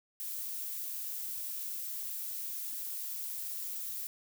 violet noise, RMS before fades -39 dBFS, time 0.2-4.07 s, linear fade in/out 0 ms, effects none

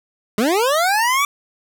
25% pulse linear sweep, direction up, 196 to 1171 Hz, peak -11 dBFS, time 0.38-1.25 s, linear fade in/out 2 ms, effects none

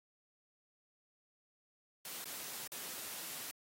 white noise with dropouts, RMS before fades -45 dBFS, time 2.05-3.51 s, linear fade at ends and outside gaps 1 ms, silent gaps 2.243-2.256 / 2.674-2.719 s, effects high-pass 150 Hz 12 dB/octave + AAC 48 kbps

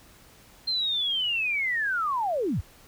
sine linear sweep, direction down, 4186 to 55.7 Hz, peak -24 dBFS, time 0.67-2.61 s, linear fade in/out 10 ms, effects pink hiss -54 dBFS RMS until 2.87 s

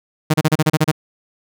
sawtooth tone bursts, 155.56 Hz, D#3, in tune, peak -7 dBFS, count 9, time 0.3-0.916 s, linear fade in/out 10 ms, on 40 ms, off 32 ms, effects none

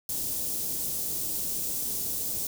white band-stop noise, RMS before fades -31 dBFS, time 0.09-2.47 s, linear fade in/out 2 ms, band 410 to 6600 Hz, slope 12 dB/octave, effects none

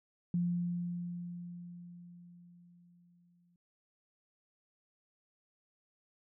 sine tone with exponential decay, 174.61 Hz, F3, in tune, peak -28 dBFS, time 0.34-3.56 s, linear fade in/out 2 ms, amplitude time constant 700 ms, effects none

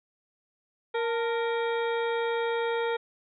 harmonic tone with a mistuned harmonic, 466.2 Hz, A#4, in tune, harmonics 1 / 2 / 3 / 4 / 5 / 7 / 8, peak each -27 / -33 / -37 / -39 / -41 / -44 / -45 dBFS, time 0.94-2.97 s, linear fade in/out 10 ms, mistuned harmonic 2, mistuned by -65 cents, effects none

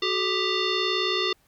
sine tone with frequency modulation, 1975.5 Hz, B6, in tune, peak -22 dBFS, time 0.02-1.33 s, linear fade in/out 5 ms, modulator 802 Hz, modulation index 3, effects pink hiss -64 dBFS RMS until 1.47 s

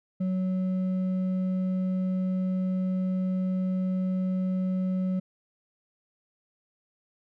sine tone with hard clipping, 185.8 Hz, F#3, 7 cents sharp, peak -26 dBFS, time 0.2-5.2 s, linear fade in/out 10 ms, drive 4 dB, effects none

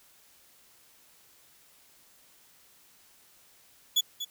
35% pulse tone with echo, 3412 Hz, G#7, 46 cents sharp, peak -19 dBFS, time 3.96-4.01 s, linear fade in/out 10 ms, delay 240 ms, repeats 1, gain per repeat -11 dB, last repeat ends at 4.25 s, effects white hiss -60 dBFS RMS until 4.3 s

